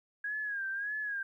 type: tone with vibrato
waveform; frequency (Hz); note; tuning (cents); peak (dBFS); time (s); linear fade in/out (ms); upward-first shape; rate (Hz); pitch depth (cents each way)
sine; 1640; G#6; -22; -33; 0.24-1.23; 5; sine; 1.7; 83
effects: 12-bit